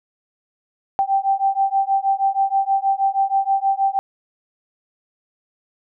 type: beating tone pair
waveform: sine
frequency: 779 / 785.3 Hz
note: G5 / G5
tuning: -11 / +3 cents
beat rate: 6.3 Hz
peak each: -19 dBFS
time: 0.99-3.99 s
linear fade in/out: 0 ms
effects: none